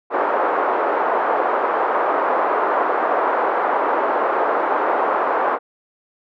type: band-pass noise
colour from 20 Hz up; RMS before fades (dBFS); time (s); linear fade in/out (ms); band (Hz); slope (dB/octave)
white; -19; 0.1-5.59; 50; 380 to 1200; 24
effects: none